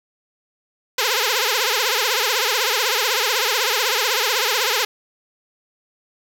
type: tone with vibrato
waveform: 5% pulse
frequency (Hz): 466.2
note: A#4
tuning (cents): 0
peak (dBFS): -6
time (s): 0.98-4.85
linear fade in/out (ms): 5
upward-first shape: triangle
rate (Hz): 16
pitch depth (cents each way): 260
effects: none